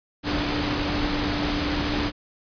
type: tone in noise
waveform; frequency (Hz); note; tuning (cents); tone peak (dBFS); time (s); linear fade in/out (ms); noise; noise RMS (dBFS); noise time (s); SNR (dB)
sine; 293.7; D4; 0; -27; 0.23-2.12; 50; pink; -26; 0.23-2.12; -4
effects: resampled to 11025 Hz